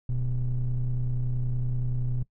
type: ring-modulated tone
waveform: triangle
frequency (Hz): 69.5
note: C#2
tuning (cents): +5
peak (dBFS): -18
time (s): 0.09-2.23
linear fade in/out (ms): 5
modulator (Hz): 54.2
effects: noise-tail reverb RT60 0.1 s tail -21 dB re dry + tanh soft clip ceiling -17 dBFS